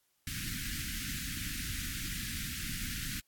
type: band-stop noise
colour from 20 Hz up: pink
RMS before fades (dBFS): -38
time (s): 0.27-3.2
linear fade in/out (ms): 2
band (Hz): 280 to 1500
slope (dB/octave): 48
effects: white hiss -75 dBFS RMS until 3.27 s + AAC 64 kbps